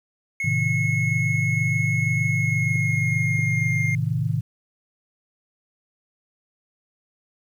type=tone with pitch glide; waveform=triangle; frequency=2178 to 2120 Hz; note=C#7 to C7; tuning=-31 to +22 cents; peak=-22 dBFS; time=0.4-3.95 s; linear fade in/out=2 ms; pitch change=-47 cents; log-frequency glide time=2.27-3.75 s
type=chord; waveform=sine; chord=A diminished; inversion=none; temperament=just; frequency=110 / 132 / 158.4 Hz; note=A2 / C3 / Eb3; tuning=0 / +16 / +31 cents; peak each=-25 dBFS; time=0.44-4.41 s; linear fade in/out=10 ms
type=clicks; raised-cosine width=3 ms; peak=-27 dBFS; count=2; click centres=2.758 / 3.391 s
effects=9-bit